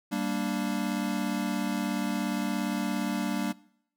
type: chord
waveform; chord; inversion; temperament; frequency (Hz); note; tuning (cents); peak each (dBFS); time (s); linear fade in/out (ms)
square; G minor; none; equal; 196 / 233.1 / 293.7; G3 / Bb3 / D4; 0 / 0 / 0; -33; 0.11-3.53; 20
effects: noise-tail reverb RT60 0.7 s tail -22 dB re dry